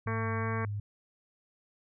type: tone with vibrato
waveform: sine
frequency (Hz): 105.1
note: G#2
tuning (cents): +21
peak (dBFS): -32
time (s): 0.06-0.8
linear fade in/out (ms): 5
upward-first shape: square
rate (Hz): 2.7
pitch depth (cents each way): 34
type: harmonic tone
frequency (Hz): 225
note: A3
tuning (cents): +39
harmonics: 1 / 2 / 3 / 4 / 5 / 6 / 7 / 8 / 9 / 10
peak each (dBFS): -38 / -38 / -45 / -44 / -38 / -48 / -41 / -46 / -46 / -45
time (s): 0.07-0.65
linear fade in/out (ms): 2
effects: none